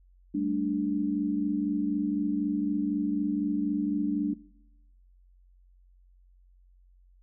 sine chord, G suspended second, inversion none, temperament equal, 196 / 220 / 293.7 Hz, G3 / A3 / D4, 0 / 0 / 0 cents, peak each -33 / -33 / -27 dBFS, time 0.34-4.34 s, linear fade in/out 10 ms, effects noise-tail reverb RT60 1.0 s tail -22 dB re dry + added 45 Hz sine -56 dBFS peak until 7.22 s

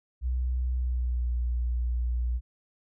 sine tone with pitch glide, 62.5 to 60.2 Hz, B1 to B1, +21 to -44 cents, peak -25 dBFS, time 0.21-2.41 s, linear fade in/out 50 ms, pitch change -65 cents, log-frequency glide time 0.75-1.32 s, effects none

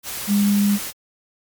sine tone in noise, 203.3 Hz, G#3, 37 cents flat, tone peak -14 dBFS, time 0.27-0.79 s, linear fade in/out 50 ms, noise white, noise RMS -29 dBFS, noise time 0.03-0.93 s, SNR +12 dB, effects MP3 96 kbps

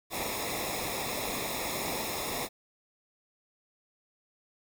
pink noise with comb filter, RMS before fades -34 dBFS, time 0.1-2.49 s, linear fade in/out 50 ms, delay 0.66 ms, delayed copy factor -0.8, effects none

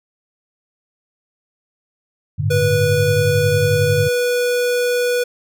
sine chord, G suspended second, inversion none, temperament equal with one note detuned, 98.91 / 110 / 146.83 Hz, G2 / A2 / D3, +16 / 0 / 0 cents, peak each -20 / -21 / -20 dBFS, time 2.38-4.09 s, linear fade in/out 20 ms
square tone, 489.2 Hz, B4, 16 cents flat, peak -16 dBFS, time 2.5-5.24 s, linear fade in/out 10 ms
effects none

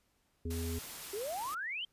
harmonic tone, 83 Hz, E2, 12 cents sharp, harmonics 1 / 3 / 5, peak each -36 / -41 / -43 dBFS, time 0.45-0.79 s, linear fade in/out 5 ms
white noise, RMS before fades -45 dBFS, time 0.5-1.55 s, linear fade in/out 10 ms
sine exponential sweep, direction up, 382.6 to 3200 Hz, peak -36 dBFS, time 1.13-1.85 s, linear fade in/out 5 ms
effects pink hiss -75 dBFS RMS until 1.92 s + resampled to 32000 Hz

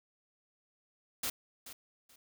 white noise with echo, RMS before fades -35 dBFS, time 1.23-1.3 s, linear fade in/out 5 ms, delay 430 ms, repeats 2, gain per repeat -13 dB, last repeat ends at 2.16 s, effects none

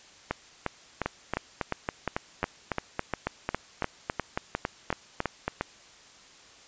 two click trains, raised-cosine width 0.5 ms, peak -12 / -12 dBFS, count 17 / 16, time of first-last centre 1.06-5.48 / 0.31-5.61 s, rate 3.62 / 2.83 Hz, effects white hiss -53 dBFS RMS until 6.67 s + resampled to 16000 Hz

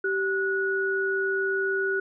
sine tone pair together, 387.6 / 1463.4 Hz, G4 / F#6, -20 / -20 cents, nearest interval octave + major seventh, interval 2300 cents, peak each -26 dBFS, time 0.04-2 s, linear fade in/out 5 ms, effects none

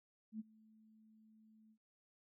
sine tone with ADSR envelope, 218.3 Hz, A3, 13 cents flat, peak -40 dBFS, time 0.32-1.78 s, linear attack 77 ms, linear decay 24 ms, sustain -24 dB, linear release 69 ms, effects none

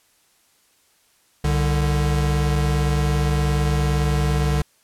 square tone pair together, 65.75 / 147.6 Hz, C2 / D3, +9 / +9 cents, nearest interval octave + major second, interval 1400 cents, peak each -21 dBFS, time 1.44-4.62 s, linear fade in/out 5 ms, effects white hiss -60 dBFS RMS until 4.83 s + low-pass 12000 Hz 12 dB/octave

